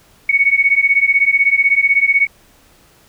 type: beating tone pair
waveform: sine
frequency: 2217 / 2233 Hz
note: C#7 / C#7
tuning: 0 / +12 cents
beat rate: 16 Hz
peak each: -13 dBFS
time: 0.29-2.27 s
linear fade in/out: 5 ms
effects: pink hiss -50 dBFS RMS until 3.08 s